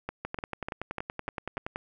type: two click trains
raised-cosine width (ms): 0.5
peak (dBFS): -18 / -18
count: 6 / 17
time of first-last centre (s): 0.09-1.578 / 0.25-1.759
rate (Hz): 3.36 / 10.6
effects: none